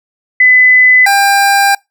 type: tone pair in turn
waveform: sine / 25% pulse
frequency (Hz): 2009 / 797.3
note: B6 / G5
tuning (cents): +29 / +29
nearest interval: octave + major third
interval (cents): 1600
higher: first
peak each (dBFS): -3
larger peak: neither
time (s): 0.4-1.06 / 1.06-1.75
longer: second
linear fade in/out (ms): 5
effects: noise-tail reverb RT60 0.2 s tail -25 dB re dry